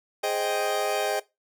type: chord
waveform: 40% pulse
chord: Ab major seventh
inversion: none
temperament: equal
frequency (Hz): 415.3 / 523.3 / 622.3 / 784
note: Ab4 / C5 / Eb5 / G5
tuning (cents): 0 / 0 / 0 / 0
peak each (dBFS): -30 / -32 / -28 / -28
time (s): 0.23-1.2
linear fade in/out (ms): 10
effects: noise-tail reverb RT60 0.2 s tail -18 dB re dry